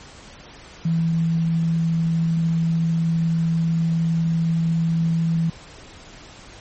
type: tone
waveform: sine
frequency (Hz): 164.81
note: E3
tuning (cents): 0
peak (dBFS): -17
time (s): 0.85-5.5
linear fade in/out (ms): 5
effects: pink hiss -43 dBFS RMS until 6.6 s + MP3 32 kbps